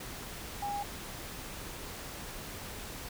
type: tone in noise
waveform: sine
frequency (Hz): 813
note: G#5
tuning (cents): -37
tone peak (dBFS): -33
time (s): 0.62-0.83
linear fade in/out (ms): 5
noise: pink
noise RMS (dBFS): -43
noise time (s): 0-3.09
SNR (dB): +7
effects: none